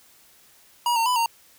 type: tone with pitch steps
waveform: square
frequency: 958 / 913 / 996 / 924 Hz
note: A#5 / A#5 / B5 / A#5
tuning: +47 / -36 / +14 / -16 cents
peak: -20 dBFS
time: 0.86-1.26 s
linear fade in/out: 2 ms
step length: 100 ms
effects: white hiss -55 dBFS RMS until 1.58 s